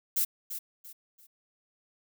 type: noise with echo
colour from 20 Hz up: violet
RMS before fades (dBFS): -27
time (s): 0.16-0.25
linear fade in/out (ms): 10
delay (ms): 340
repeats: 3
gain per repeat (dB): -10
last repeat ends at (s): 1.27
effects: none